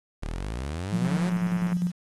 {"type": "exponential sweep", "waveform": "sawtooth", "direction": "up", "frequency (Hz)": [35, 190.9], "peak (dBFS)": -26, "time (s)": [0.22, 1.3], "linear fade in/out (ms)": 10}
{"type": "tone with tremolo", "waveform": "sine", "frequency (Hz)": 177, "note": "F3", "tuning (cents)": 23, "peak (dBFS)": -21, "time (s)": [0.92, 1.92], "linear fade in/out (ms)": 20, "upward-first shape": "square", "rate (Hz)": 10, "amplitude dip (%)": 50}
{"type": "click train", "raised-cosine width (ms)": 0.5, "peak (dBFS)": -22, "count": 75, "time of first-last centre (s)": [1.05, 1.729], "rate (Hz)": 109}
{"effects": ["resampled to 24000 Hz", "8-bit"]}